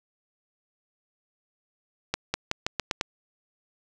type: accelerating click train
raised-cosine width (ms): 0.2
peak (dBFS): -8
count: 7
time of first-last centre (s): 2.14-3.011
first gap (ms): 200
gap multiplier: 0.87
effects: none